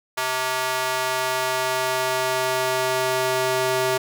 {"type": "tone with high-pass filter sweep", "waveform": "square", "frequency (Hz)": 129.2, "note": "C3", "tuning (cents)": -21, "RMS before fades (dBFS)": -23, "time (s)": [0.17, 3.98], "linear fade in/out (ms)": 10, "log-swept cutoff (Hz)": [930, 460], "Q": 1.1, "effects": []}